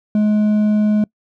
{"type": "tone with hard clipping", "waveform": "triangle", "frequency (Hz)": 211.2, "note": "G#3", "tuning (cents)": 29, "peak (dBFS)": -13, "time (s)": [0.15, 1.04], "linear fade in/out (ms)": 2, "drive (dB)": 7, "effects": ["noise-tail reverb RT60 0.1 s tail -25 dB re dry"]}